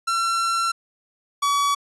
45% pulse tone pair in turn, 1355 / 1136.3 Hz, E6 / C#6, +47 / +43 cents, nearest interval minor third, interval 304 cents, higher first, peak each -20 / -18 dBFS, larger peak second, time 0.07-0.72 / 1.42-1.75 s, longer first, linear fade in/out 10 ms, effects resampled to 24000 Hz

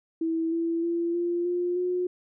sine tone with pitch steps, 326.7 / 333.2 / 339.8 / 346.5 / 353.4 / 360.4 Hz, E4 / E4 / F4 / F4 / F4 / F#4, -15 / +19 / -47 / -14 / +21 / -45 cents, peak -24 dBFS, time 0.21-2.07 s, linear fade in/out 5 ms, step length 310 ms, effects none

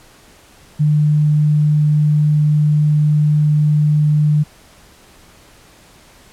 sine tone, 150.3 Hz, D3, 40 cents sharp, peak -10 dBFS, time 0.79-4.44 s, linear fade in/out 20 ms, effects pink hiss -46 dBFS RMS until 6.32 s + low-pass 12000 Hz 12 dB/octave

